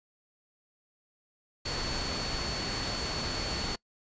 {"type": "tone in noise", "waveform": "sine", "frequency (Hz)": 4435, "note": "C#8", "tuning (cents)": 0, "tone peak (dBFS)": -36, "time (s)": [1.65, 3.76], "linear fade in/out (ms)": 10, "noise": "pink", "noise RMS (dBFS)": -34, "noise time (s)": [1.65, 3.76], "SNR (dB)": -5, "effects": ["noise-tail reverb RT60 0.1 s tail -24 dB re dry", "resampled to 16000 Hz"]}